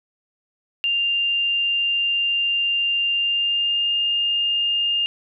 sine tone with pitch glide, 2794 to 2818 Hz, F7 to F7, 0 to +15 cents, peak -18 dBFS, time 0.84-5.06 s, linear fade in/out 0 ms, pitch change +15 cents, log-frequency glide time 3.13-3.92 s, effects none

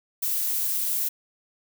violet noise with high-pass filter sweep, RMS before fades -26 dBFS, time 0.22-1.09 s, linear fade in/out 10 ms, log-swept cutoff 560 to 290 Hz, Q 5.8, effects none

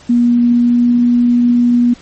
sine tone with pitch glide, 239.8 to 241.3 Hz, A#3 to B3, +49 to -40 cents, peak -7 dBFS, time 0.09-1.94 s, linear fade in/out 10 ms, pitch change +11 cents, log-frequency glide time 0.52-0.92 s, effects pink hiss -41 dBFS RMS until 2.01 s + MP3 32 kbps

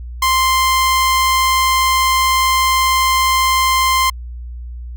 sawtooth tone, 1046.5 Hz, C6, in tune, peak -8 dBFS, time 0.22-4.1 s, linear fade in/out 5 ms, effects added 60 Hz sine -26 dBFS peak until 4.96 s

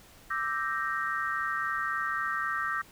sine chord, E half-diminished seventh, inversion third, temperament equal, 1174.7 / 1318.5 / 1568 / 1864.7 Hz, D6 / E6 / G6 / Bb6, 0 / 0 / 0 / 0 cents, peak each -34 dBFS, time 0.3-2.82 s, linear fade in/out 10 ms, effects pink hiss -55 dBFS RMS until 2.91 s

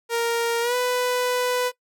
sawtooth tone with pitch glide, 466.2 to 496.8 Hz, A#4 to B4, 0 to +10 cents, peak -17 dBFS, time 0.09-1.72 s, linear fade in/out 50 ms, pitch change +110 cents, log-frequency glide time 0.61-0.75 s, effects noise-tail reverb RT60 0.1 s tail -20 dB re dry

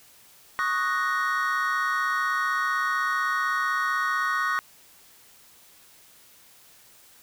triangle chord, D# minor seventh, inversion third, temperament equal, 1108.7 / 1244.5 / 1480 / 1864.7 Hz, C#6 / D#6 / F#6 / A#6, 0 / 0 / 0 / 0 cents, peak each -27 dBFS, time 0.59-4.59 s, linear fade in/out 0 ms, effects white hiss -54 dBFS RMS until 7.22 s

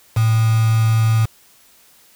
sine tone with quantisation, 111.8 Hz, A2, 28 cents sharp, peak -12 dBFS, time 0.16-1.26 s, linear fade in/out 10 ms, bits 4, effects white hiss -51 dBFS RMS until 2.15 s

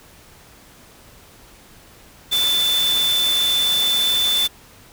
sine tone in noise, 3520 Hz, A7, in tune, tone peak -16 dBFS, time 2.31-4.48 s, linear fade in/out 20 ms, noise white, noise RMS -26 dBFS, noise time 2.31-4.48 s, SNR +7 dB, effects pink hiss -47 dBFS RMS until 4.92 s

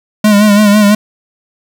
square tone with vibrato, 207.7 Hz, G#3, in tune, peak -5 dBFS, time 0.24-0.95 s, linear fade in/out 5 ms, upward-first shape sine, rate 6 Hz, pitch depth 52 cents each way, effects 7-bit

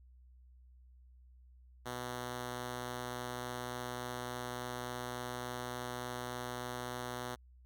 5% pulse tone, 123.47 Hz, B2, in tune, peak -28 dBFS, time 1.85-7.36 s, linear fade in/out 20 ms, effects added 62 Hz sine -57 dBFS peak until 7.65 s

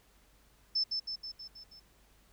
sine tone with echo, 5274 Hz, E8, in tune, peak -27 dBFS, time 0.75-0.84 s, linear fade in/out 10 ms, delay 160 ms, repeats 6, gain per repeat -4 dB, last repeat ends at 1.8 s, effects added 50 Hz sine -66 dBFS peak until 2.32 s + pink hiss -66 dBFS RMS until 2.32 s

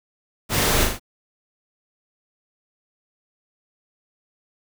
pink noise with echo, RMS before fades -21 dBFS, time 0.49-0.88 s, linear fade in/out 50 ms, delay 39 ms, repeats 3, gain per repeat -4 dB, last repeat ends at 0.997 s, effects none

